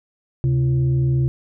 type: tone with frequency modulation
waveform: sine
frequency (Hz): 132.1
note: C3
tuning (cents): +17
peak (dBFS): -15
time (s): 0.44-1.28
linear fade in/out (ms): 0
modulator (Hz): 206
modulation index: 0.42
effects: none